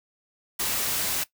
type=noise; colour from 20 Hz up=white; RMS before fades=-27 dBFS; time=0.59-1.24 s; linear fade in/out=10 ms; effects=noise-tail reverb RT60 0.1 s tail -17 dB re dry